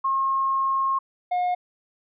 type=tone pair in turn; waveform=sine / triangle; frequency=1077 / 718.8 Hz; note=C6 / F5; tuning=+50 / +50 cents; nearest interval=perfect fifth; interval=700 cents; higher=first; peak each=-20 / -19 dBFS; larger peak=second; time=0.04-0.99 / 1.31-1.55 s; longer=first; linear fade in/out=10 ms; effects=resampled to 8000 Hz